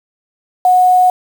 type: tone with quantisation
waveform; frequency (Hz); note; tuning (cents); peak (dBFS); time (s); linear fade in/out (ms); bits
sine; 731; F#5; -21; -6; 0.65-1.1; 2; 5
effects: none